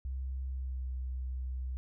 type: tone with pitch glide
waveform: sine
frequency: 65.41 to 63.84 Hz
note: C2 to C2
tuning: 0 to -42 cents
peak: -34 dBFS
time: 0.05-1.77 s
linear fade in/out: 0 ms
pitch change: -42 cents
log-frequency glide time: 0.49-0.86 s
effects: none